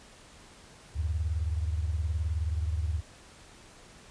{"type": "beating tone pair", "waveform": "sine", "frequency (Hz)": [76.3, 95.3], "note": ["D#2", "G2"], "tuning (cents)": [-33, -48], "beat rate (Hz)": 19, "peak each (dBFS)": [-28, -34], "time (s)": [0.95, 3.01], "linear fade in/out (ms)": 20, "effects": ["pink hiss -53 dBFS RMS until 4.1 s", "resampled to 22050 Hz"]}